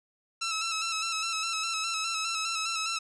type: tone with vibrato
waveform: 10% pulse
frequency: 1318.5 Hz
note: E6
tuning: in tune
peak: -20 dBFS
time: 0.41-2.99 s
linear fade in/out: 10 ms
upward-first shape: square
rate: 4.9 Hz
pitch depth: 35 cents each way
effects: low-pass 8000 Hz 12 dB/octave